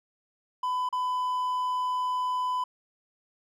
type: tone with dropouts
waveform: triangle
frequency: 1003 Hz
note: B5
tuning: 26 cents sharp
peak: -24 dBFS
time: 0.63-2.64 s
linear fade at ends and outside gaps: 5 ms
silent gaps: 0.89-0.926 s
effects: none